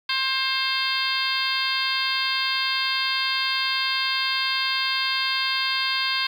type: harmonic tone with a mistuned harmonic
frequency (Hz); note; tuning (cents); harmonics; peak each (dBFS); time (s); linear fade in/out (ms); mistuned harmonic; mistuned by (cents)
530; C5; +22; 2 / 3 / 4 / 5 / 6 / 7 / 8 / 9; -30 / -30 / -30 / -30 / -30 / -30 / -30 / -30; 0.09-6.27; 5; 7; -33
effects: 8-bit